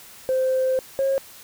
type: tone pair in turn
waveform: sine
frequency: 520 / 541.3 Hz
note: C5 / C#5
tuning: -11 / -41 cents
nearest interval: minor second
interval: 70 cents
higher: second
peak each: -17 dBFS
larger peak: neither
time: 0.29-0.79 / 0.99-1.18 s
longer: first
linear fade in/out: 0 ms
effects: tanh soft clip ceiling -15 dBFS + white hiss -45 dBFS RMS until 1.43 s